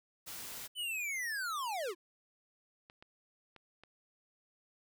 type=noise; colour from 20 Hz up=white; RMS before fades=-45 dBFS; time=0.26-0.68 s; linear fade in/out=20 ms
type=linear sweep; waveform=square; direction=down; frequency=3039 to 318.7 Hz; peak=-36 dBFS; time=0.75-1.95 s; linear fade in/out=50 ms
type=clicks; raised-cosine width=0.3 ms; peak=-38 dBFS; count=4; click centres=2.899 / 3.025 / 3.563 / 3.836 s
effects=none